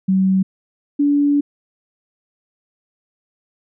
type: tone pair in turn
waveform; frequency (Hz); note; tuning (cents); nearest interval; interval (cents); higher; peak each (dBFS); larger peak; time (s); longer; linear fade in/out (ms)
sine; 189.9 / 287.7; F#3 / D4; +45 / -36; perfect fifth; 719; second; -12; neither; 0.08-0.43 / 0.99-1.41; second; 10
effects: none